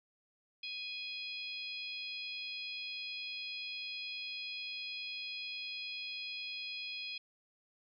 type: harmonic tone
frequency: 830.6 Hz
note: G#5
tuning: in tune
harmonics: 3 / 4 / 5 / 6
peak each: -43 / -45 / -47 / -49 dBFS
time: 0.63-7.18 s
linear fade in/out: 5 ms
effects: none